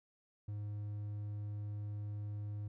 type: tone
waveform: triangle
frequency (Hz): 103.83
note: G#2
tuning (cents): 0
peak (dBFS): -37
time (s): 0.48-2.68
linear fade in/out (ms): 5
effects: none